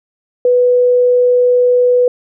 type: tone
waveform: sine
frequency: 493.9 Hz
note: B4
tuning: in tune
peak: -7 dBFS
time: 0.45-2.08 s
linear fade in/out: 2 ms
effects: none